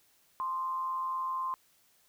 sine tone with amplitude modulation, 1046 Hz, C6, 1 cent flat, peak -29 dBFS, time 0.4-1.54 s, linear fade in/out 0 ms, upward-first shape sine, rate 168 Hz, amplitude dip 40%, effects white hiss -67 dBFS RMS until 2.08 s

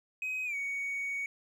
triangle tone with pitch glide, 2525 to 2237 Hz, D#7 to C#7, +25 to +15 cents, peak -30 dBFS, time 0.22-1.26 s, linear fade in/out 2 ms, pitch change -210 cents, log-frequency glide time 0.45-0.56 s, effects tanh soft clip ceiling -27 dBFS + 12-bit

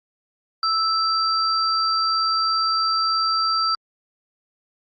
sine tone pair together, 1318.5 / 4699 Hz, E6 / D8, 0 / 0 cents, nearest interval octave + minor seventh, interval 2200 cents, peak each -20 / -22 dBFS, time 0.63-3.75 s, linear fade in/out 2 ms, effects Opus 48 kbps

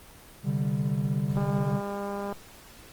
triangle chord, C suspended second, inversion none, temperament equal, 130.81 / 146.83 / 196 Hz, C3 / D3 / G3, 0 / 0 / 0 cents, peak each -28 / -26 / -28 dBFS, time 0.43-1.81 s, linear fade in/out 50 ms
click train, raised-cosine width 1 ms, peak -21 dBFS, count 193, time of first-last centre 1.37-2.325 s, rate 201 Hz
effects pink hiss -50 dBFS RMS until 2.92 s + Opus 24 kbps

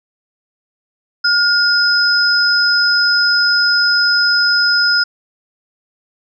sine tone pair together, 1426 / 5077 Hz, F6 / D#8, +36 / +34 cents, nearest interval octave + minor seventh, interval 2198 cents, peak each -13 dBFS, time 1.24-5.04 s, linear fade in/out 10 ms, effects none

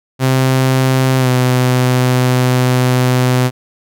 sawtooth tone with pitch glide, 130.81 to 126.57 Hz, C3 to B2, 0 to +43 cents, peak -6 dBFS, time 0.19-3.51 s, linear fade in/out 50 ms, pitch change -57 cents, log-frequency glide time 1.18-1.29 s, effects none

